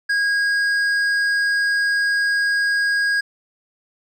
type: tone with hard clipping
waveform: sine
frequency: 1638 Hz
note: G#6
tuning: 24 cents flat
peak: -18 dBFS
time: 0.09-3.21 s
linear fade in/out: 10 ms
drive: 7 dB
effects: none